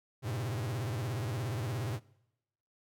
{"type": "tone with vibrato", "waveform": "45% pulse", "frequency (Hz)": 116.54, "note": "A#2", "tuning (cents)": 0, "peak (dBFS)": -33, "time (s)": [0.22, 2], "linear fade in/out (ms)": 50, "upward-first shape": "sine", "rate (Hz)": 17, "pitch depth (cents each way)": 280, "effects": ["noise-tail reverb RT60 0.9 s tail -23 dB re dry"]}